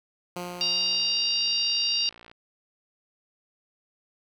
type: tone with exponential decay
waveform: 10% pulse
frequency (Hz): 177.3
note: F3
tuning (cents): +26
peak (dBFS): -23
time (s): 0.36-2.07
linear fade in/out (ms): 5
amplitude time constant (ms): 370
type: click train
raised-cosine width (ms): 0.3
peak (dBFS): -31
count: 113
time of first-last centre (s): 0.4-2.315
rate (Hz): 58.5
type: harmonic tone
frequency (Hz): 936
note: A#5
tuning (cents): +7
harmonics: 3 / 4 / 5 / 6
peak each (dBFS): -28 / -33 / -25 / -33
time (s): 0.61-2.09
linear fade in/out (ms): 0
effects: none